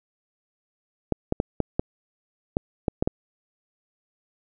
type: clicks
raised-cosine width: 2 ms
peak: -8 dBFS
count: 9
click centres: 1.123 / 1.324 / 1.401 / 1.603 / 1.795 / 2.569 / 2.882 / 3.025 / 3.075 s
effects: none